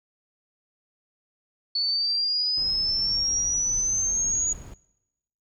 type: exponential sweep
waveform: sine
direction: up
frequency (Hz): 4435 to 6800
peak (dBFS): -22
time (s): 1.75-4.53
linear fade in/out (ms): 5
type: noise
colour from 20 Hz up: brown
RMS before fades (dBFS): -40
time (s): 2.57-4.74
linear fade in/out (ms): 5
effects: noise-tail reverb RT60 0.9 s tail -22 dB re dry